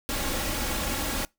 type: noise with comb filter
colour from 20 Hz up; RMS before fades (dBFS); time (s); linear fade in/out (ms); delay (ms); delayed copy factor
pink; -29; 0.09-1.25; 0; 3.6; +0.55
effects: noise-tail reverb RT60 0.2 s tail -24 dB re dry